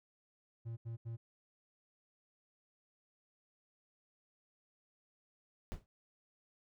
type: tone bursts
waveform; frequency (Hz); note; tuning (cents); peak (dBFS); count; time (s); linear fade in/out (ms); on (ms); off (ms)
triangle; 115.1; A#2; -22; -38; 3; 0.65-1.17; 20; 120; 80
type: noise with exponential decay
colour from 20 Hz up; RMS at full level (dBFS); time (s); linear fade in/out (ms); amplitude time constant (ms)
brown; -38; 5.72-5.86; 0; 30
effects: none